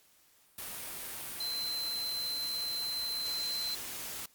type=tone in noise; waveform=sine; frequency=4083 Hz; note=C8; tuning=43 cents flat; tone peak=-33 dBFS; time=1.4-3.75 s; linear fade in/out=5 ms; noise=white; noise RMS=-41 dBFS; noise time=0.58-4.26 s; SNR=+5 dB; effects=white hiss -65 dBFS RMS until 4.34 s + Opus 48 kbps